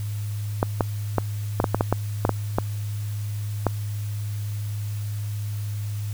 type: clicks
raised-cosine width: 1 ms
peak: -5 dBFS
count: 12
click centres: 0.629 / 0.808 / 1.183 / 1.601 / 1.642 / 1.746 / 1.809 / 1.926 / 2.251 / 2.293 / 2.585 / 3.667 s
effects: added 104 Hz sine -26 dBFS peak until 6.13 s + white hiss -45 dBFS RMS until 6.13 s